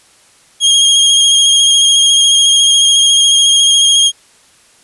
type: tone with vibrato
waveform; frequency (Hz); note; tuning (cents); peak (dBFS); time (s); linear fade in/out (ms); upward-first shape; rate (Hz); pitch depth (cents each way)
sawtooth; 3250; G#7; -38; -3; 0.6-4.12; 50; square; 14; 18
effects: white hiss -47 dBFS RMS until 4.83 s + resampled to 24000 Hz